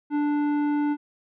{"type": "tone with tanh clipping", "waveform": "sine", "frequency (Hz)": 293.6, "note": "D4", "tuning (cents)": 0, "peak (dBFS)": -23, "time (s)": [0.1, 0.97], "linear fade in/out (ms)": 50, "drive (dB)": 12, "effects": []}